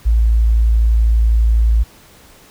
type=tone; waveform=sine; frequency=56 Hz; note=A1; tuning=31 cents sharp; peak=-9 dBFS; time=0.05-1.84 s; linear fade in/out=20 ms; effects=pink hiss -45 dBFS RMS until 2.5 s